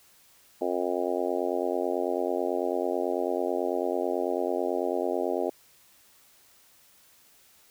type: harmonic tone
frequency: 89.1 Hz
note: F2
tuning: 35 cents sharp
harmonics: 3 / 4 / 5 / 6 / 7 / 8 / 9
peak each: -35 / -31 / -32 / -34 / -32 / -37 / -37 dBFS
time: 0.61-5.5 s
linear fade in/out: 5 ms
effects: white hiss -59 dBFS RMS until 7.7 s